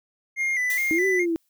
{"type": "tone with vibrato", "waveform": "triangle", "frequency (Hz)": 2058, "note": "C7", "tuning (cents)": -29, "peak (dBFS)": -20, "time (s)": [0.36, 1.26], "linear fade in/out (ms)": 50, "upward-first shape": "square", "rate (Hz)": 2.4, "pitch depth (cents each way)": 56}
{"type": "noise with exponential decay", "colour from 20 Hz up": "blue", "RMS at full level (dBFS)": -31, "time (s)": [0.7, 1.49], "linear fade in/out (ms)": 1, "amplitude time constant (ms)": 170}
{"type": "exponential two-way sweep", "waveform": "sine", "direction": "up then down", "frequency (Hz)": [311.1, 389, 323.7], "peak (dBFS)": -21, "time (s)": [0.91, 1.36], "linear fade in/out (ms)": 0, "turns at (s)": 1.06}
{"effects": []}